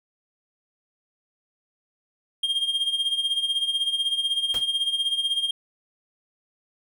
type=tone with tremolo; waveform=triangle; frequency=3217 Hz; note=G7; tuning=44 cents sharp; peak=-18 dBFS; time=2.43-5.51 s; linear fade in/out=5 ms; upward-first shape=sine; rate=16 Hz; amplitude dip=70%
type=noise with exponential decay; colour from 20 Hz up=pink; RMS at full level=-32 dBFS; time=4.54-4.67 s; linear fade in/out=2 ms; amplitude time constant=28 ms
effects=none